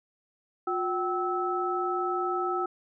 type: tone cluster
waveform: sine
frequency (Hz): 358.1 / 767 / 1304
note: F4 / G5 / E6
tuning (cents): +43 / -38 / -19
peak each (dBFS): -30 / -32 / -30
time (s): 0.67-2.66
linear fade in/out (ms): 5
effects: none